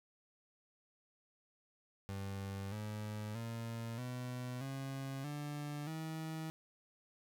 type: tone with pitch steps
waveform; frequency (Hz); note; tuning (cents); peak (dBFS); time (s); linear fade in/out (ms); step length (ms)
30% pulse; 98 / 106.25 / 115.2 / 124.91 / 135.43 / 146.83 / 159.2; G2 / G#2 / A#2 / B2 / C#3 / D3 / D#3; 0 / +40 / -20 / +20 / -40 / 0 / +40; -38; 2.09-6.5; 0; 630
effects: none